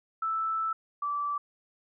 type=tone pair in turn; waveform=sine; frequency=1318.5 / 1160.8 Hz; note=E6 / D6; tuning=0 / -21 cents; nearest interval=major second; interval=221 cents; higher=first; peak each=-27 / -28 dBFS; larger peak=first; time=0.22-0.73 / 1.02-1.38 s; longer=first; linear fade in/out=5 ms; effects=none